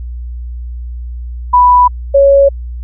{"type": "tone pair in turn", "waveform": "sine", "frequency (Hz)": [987.8, 555.7], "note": ["B5", "C#5"], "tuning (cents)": [0, 4], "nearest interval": "minor seventh", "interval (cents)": 996, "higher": "first", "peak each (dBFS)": -3, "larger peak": "neither", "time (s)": [[1.53, 1.88], [2.14, 2.49]], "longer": "neither", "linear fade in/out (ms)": 10, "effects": ["added 60 Hz sine -20 dBFS peak until 2.83 s"]}